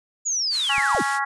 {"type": "linear sweep", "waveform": "sine", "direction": "down", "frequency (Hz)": [6940, 73.42], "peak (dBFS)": -21, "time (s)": [0.25, 1.03], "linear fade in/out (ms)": 20}
{"type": "high-pass noise", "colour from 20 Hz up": "white", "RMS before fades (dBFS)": -32, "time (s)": [0.5, 1.2], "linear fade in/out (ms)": 50, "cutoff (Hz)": 1000, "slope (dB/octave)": 48}
{"type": "harmonic tone", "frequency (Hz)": 277.2, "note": "C#4", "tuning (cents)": 0, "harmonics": [3, 4, 5, 6, 7], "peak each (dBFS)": [-26, -27, -28, -29, -29], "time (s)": [0.69, 1.25], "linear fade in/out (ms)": 10}
{"type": "clicks", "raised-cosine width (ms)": 5, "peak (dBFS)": -26, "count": 2, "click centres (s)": [0.782, 0.949]}
{"effects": ["resampled to 22050 Hz"]}